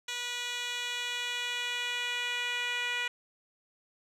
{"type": "tone with band-pass filter sweep", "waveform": "10% pulse", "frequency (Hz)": 486.5, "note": "B4", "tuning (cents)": -26, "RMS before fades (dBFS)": -34, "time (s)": [0.08, 3.08], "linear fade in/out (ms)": 5, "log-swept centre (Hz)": [4300, 2500], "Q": 1.5, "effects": []}